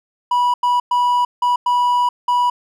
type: tone bursts at uneven times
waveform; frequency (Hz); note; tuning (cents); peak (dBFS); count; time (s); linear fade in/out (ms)
triangle; 978; B5; -17; -11; 6; 0.31-0.54 / 0.63-0.8 / 0.91-1.25 / 1.42-1.56 / 1.66-2.09 / 2.28-2.5; 5
effects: none